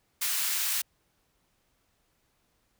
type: high-pass noise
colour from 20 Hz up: white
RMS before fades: -29 dBFS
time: 0.21-0.82 s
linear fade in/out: 10 ms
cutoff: 1400 Hz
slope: 12 dB/octave
effects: pink hiss -72 dBFS RMS until 2.79 s